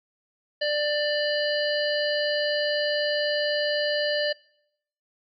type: harmonic tone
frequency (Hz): 592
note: D5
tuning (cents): +14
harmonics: 1 / 3 / 5 / 7 / 8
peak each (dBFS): -25 / -30 / -32 / -33 / -34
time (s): 0.61-4.33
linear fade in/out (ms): 10
effects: noise-tail reverb RT60 0.8 s tail -25 dB re dry